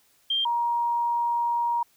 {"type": "tone pair in turn", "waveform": "sine", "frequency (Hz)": [3179, 945.1], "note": ["G7", "A#5"], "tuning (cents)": [24, 24], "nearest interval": "octave + major sixth", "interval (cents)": 2100, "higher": "first", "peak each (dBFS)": -22, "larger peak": "neither", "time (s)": [[0.3, 0.45], [0.45, 1.83]], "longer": "second", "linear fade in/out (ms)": 5, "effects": ["white hiss -63 dBFS RMS until 1.96 s"]}